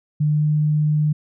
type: tone with pitch glide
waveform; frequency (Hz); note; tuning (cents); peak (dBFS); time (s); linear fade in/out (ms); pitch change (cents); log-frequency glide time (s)
sine; 150.2 to 151.33; D3 to D#3; +39 to -48; -15; 0.2-1.13; 10; +13; 0.31-0.46
effects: none